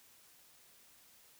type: silence
effects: white hiss -63 dBFS RMS until 1.39 s